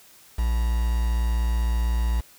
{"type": "tone with quantisation", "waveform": "triangle", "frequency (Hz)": 57.9, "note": "A#1", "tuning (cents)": -11, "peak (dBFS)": -18, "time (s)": [0.38, 2.21], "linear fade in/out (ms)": 10, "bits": 6, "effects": ["white hiss -52 dBFS RMS until 2.38 s"]}